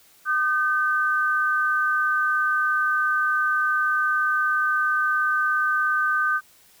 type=tone pair together; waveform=sine; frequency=1219.9 / 1537 Hz; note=D#6 / G6; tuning=-35 / -35 cents; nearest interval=major third; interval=400 cents; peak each=-23 / -21 dBFS; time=0.25-6.41 s; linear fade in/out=50 ms; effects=white hiss -55 dBFS RMS until 6.8 s